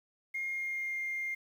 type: tone with pitch glide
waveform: sine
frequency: 2133 to 2113 Hz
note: C7 to C7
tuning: +33 to +16 cents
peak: -32 dBFS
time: 0.34-1.35 s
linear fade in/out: 10 ms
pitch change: -17 cents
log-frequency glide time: 0.5-1 s
effects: tanh soft clip ceiling -28 dBFS + 10-bit